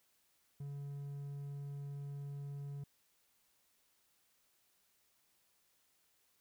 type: tone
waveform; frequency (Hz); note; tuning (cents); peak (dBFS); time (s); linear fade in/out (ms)
triangle; 141.6; C#3; +37; -40; 0.6-2.84; 5
effects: white hiss -75 dBFS RMS until 6.4 s